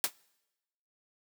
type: noise with exponential decay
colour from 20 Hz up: white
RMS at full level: -23 dBFS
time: 0.04-0.12 s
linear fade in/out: 1 ms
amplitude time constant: 16 ms
effects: noise-tail reverb RT60 1.0 s tail -25 dB re dry + high-pass 200 Hz 12 dB/octave